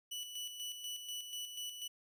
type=tone with tremolo; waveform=sawtooth; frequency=2960 Hz; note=F#7; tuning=in tune; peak=-37 dBFS; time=0.11-1.88 s; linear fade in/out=10 ms; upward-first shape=square; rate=4.1 Hz; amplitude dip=50%; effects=none